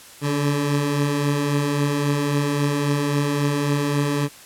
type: beating tone pair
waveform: 20% pulse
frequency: 141 / 144.7 Hz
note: C#3 / D3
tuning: +30 / -25 cents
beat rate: 3.7 Hz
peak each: -23 / -15 dBFS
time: 0.21-4.29 s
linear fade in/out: 50 ms
effects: white hiss -44 dBFS RMS until 4.45 s + low-pass 12000 Hz 12 dB/octave